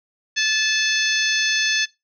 harmonic tone with a mistuned harmonic, 870 Hz, A5, 20 cents flat, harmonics 2 / 3 / 4 / 5 / 6 / 7, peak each -22 / -24 / -25 / -26 / -27 / -27 dBFS, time 0.36-1.86 s, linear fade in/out 20 ms, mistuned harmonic 7, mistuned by +37 cents, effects noise-tail reverb RT60 0.2 s tail -17 dB re dry

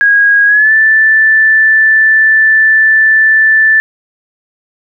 sine tone with pitch glide, 1643 to 1760.9 Hz, G#6 to A6, -19 to +1 cents, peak -4 dBFS, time 0.01-3.8 s, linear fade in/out 0 ms, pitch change +120 cents, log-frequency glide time 0.46-0.72 s, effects none

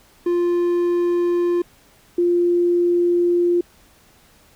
triangle / sine tone pair in turn, 349.2 / 349.2 Hz, F4 / F4, 0 / 0 cents, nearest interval unison, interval 0 cents, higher neither, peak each -14 dBFS, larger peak neither, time 0.26-1.62 / 2.18-3.61 s, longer second, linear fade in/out 5 ms, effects pink hiss -53 dBFS RMS until 4.55 s

